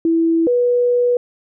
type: tone pair in turn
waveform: sine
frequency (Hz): 329.6 / 487.9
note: E4 / B4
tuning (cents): 0 / -21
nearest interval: perfect fifth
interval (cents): 679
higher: second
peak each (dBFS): -12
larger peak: neither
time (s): 0.05-0.47 / 0.47-1.17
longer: second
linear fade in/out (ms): 2
effects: none